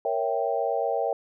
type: chord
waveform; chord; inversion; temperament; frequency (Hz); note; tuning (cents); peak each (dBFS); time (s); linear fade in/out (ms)
sine; A# diminished seventh; none; equal; 466.2 / 554.4 / 659.3 / 784; A#4 / C#5 / E5 / G5; 0 / 0 / 0 / 0; -29; 0.05-1.13; 2
effects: none